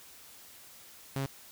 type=tone; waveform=sawtooth; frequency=136.2 Hz; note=C#3; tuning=30 cents flat; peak=-27 dBFS; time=1.16-1.26 s; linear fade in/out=2 ms; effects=white hiss -53 dBFS RMS until 1.51 s